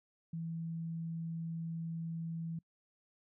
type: tone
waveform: sine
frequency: 164.81 Hz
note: E3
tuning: in tune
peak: -37 dBFS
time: 0.33-2.59 s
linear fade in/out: 5 ms
effects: noise-tail reverb RT60 0.1 s tail -26 dB re dry